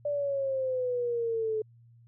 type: exponential sweep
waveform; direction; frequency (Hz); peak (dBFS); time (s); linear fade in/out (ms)
sine; down; 587.3 to 430; -27; 0.05-1.62; 5
effects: added 117 Hz sine -54 dBFS peak until 2.07 s